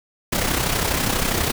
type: noise with amplitude modulation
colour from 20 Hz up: pink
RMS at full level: -19 dBFS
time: 0.32-1.52 s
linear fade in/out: 10 ms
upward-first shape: sine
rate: 32.3 Hz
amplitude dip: 55%
effects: none